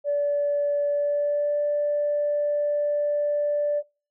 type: tone with pitch glide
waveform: sine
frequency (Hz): 578 to 586.4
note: D5 to D5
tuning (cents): -28 to -3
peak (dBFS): -20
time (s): 0.04-3.83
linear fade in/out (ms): 50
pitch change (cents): +25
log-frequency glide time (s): 0.89-1.6
effects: noise-tail reverb RT60 0.4 s tail -26 dB re dry + tanh soft clip ceiling -16 dBFS